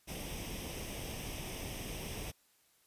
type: noise with comb filter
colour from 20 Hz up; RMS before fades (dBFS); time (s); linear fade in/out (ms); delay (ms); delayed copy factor
pink; -42; 0.07-2.32; 20; 0.35; +0.65
effects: white hiss -70 dBFS RMS until 2.86 s + resampled to 32000 Hz